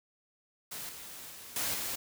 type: noise with level steps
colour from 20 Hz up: white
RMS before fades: -41 / -46 / -48 / -33 / -36 dBFS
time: 0.71-1.96 s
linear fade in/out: 10 ms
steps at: 0.89 / 1.3 / 1.56 / 1.74 s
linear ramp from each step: 2 ms
effects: none